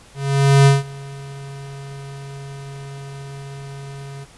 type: tone with ADSR envelope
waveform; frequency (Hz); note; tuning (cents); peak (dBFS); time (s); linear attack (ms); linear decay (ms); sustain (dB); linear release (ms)
square; 138.59; C#3; 0; -8; 0.14-4.26; 520; 170; -24; 34
effects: pink hiss -47 dBFS RMS until 4.37 s + resampled to 24000 Hz